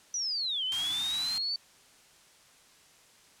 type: linear two-way sweep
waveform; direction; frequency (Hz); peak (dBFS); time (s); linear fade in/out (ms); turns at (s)
sine; down then up; 5980 to 2987 to 4557; -29; 0.14-1.56; 2; 0.64
type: band-stop noise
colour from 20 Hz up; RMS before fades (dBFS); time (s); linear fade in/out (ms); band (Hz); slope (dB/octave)
white; -38; 0.72-1.38; 0; 340 to 680; 96
effects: white hiss -59 dBFS RMS until 3.4 s + low-pass 9000 Hz 12 dB/octave